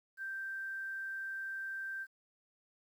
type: tone with quantisation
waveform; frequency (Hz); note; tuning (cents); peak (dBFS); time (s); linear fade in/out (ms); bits
sine; 1568; G6; 0; -38; 0.17-2.07; 50; 11
effects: none